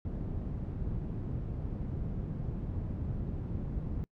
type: low-pass noise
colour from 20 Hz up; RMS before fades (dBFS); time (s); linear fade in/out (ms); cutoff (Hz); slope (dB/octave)
white; -36; 0.05-4.04; 0; 140; 12
effects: noise-tail reverb RT60 0.1 s tail -26 dB re dry